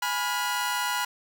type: chord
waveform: sawtooth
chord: F diminished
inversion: first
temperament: equal with one note detuned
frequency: 830.6 / 987.8 / 1423.8 Hz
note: Ab5 / Cb6 / F6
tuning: 0 / 0 / +33 cents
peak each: -29 / -25 / -27 dBFS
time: 0.02-1.05 s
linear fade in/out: 5 ms
effects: none